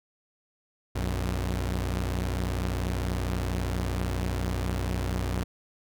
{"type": "tone pair together", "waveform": "sawtooth", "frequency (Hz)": [60.2, 92.5], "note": ["B1", "F#2"], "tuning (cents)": [-44, 0], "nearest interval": "perfect fifth", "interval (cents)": 744, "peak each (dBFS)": [-25, -27], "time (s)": [0.95, 5.44], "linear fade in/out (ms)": 10, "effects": []}